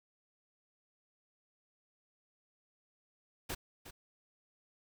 pink noise with echo, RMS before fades -39 dBFS, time 3.49-3.55 s, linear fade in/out 10 ms, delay 360 ms, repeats 1, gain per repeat -12 dB, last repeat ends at 3.91 s, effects none

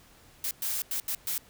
blue noise bursts at uneven times, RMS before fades -31 dBFS, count 5, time 0.44-0.51 / 0.62-0.82 / 0.91-1 / 1.08-1.15 / 1.27-1.38 s, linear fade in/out 2 ms, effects pink hiss -57 dBFS RMS until 1.49 s

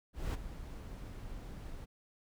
brown noise with ADSR envelope, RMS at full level -32 dBFS, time 0.13-1.86 s, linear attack 210 ms, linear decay 17 ms, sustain -13 dB, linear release 23 ms, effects none

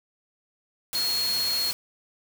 sine tone in noise, 4300 Hz, C8, 47 cents sharp, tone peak -24 dBFS, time 0.95-1.71 s, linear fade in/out 0 ms, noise white, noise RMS -32 dBFS, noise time 0.93-1.73 s, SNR +5 dB, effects none

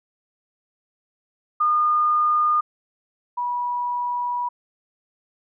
sine tone pair in turn, 1218 / 973.3 Hz, D#6 / B5, -37 / -26 cents, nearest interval major third, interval 389 cents, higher first, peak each -16 / -22 dBFS, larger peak first, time 1.6-2.61 / 3.37-4.49 s, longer second, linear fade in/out 10 ms, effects none

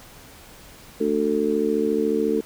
harmonic tone, 74.1 Hz, D2, 16 cents sharp, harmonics 3 / 4 / 5 / 6, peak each -26 / -25 / -27 / -22 dBFS, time 1-2.41 s, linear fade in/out 10 ms, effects pink hiss -46 dBFS RMS until 2.45 s

